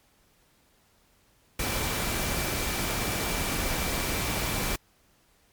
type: tone in noise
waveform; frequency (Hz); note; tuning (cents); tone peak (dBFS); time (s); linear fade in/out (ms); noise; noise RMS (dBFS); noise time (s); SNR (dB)
sine; 2336; D7; -10; -39; 1.59-4.76; 5; pink; -29; 1.59-4.76; -13
effects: pink hiss -64 dBFS RMS until 5.52 s + MP3 96 kbps